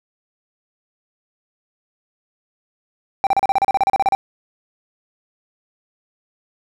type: tone bursts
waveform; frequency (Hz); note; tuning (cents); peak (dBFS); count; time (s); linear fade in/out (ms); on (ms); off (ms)
triangle; 784; G5; 0; -10; 15; 3.24-4.15; 0; 28; 35
effects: none